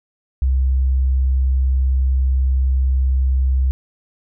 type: tone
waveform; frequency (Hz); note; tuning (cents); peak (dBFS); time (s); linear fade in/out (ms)
sine; 65.41; C2; 0; -13; 0.42-3.71; 0
effects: none